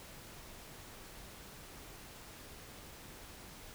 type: silence
effects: pink hiss -52 dBFS RMS until 3.74 s